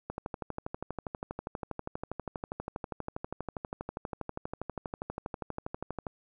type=click train; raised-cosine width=1 ms; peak=-21 dBFS; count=75; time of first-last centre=0.1-6.068 s; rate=12.4 Hz; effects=none